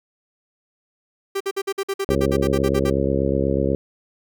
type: tone bursts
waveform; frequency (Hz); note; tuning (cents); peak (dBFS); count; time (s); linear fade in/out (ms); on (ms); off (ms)
45% pulse; 392; G4; 0; -21; 15; 1.35-2.903; 10; 55; 52
type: harmonic tone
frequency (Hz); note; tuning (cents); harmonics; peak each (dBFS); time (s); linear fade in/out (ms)
68.2; C#2; -28; 1 / 2 / 3 / 4 / 5 / 6 / 7 / 8; -26 / -26 / -26 / -26 / -26 / -26 / -26 / -26; 2.09-3.75; 0
effects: none